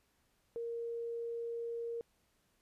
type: tone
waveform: sine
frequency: 466.2 Hz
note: A#4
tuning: in tune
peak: -37 dBFS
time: 0.56-2.01 s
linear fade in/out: 0 ms
effects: pink hiss -75 dBFS RMS until 2.61 s + resampled to 32000 Hz